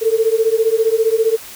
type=beating tone pair; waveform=sine; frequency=440 / 455 Hz; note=A4 / A#4; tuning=0 / -42 cents; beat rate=15 Hz; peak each=-15 dBFS; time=0.01-1.37 s; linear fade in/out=20 ms; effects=white hiss -35 dBFS RMS until 1.55 s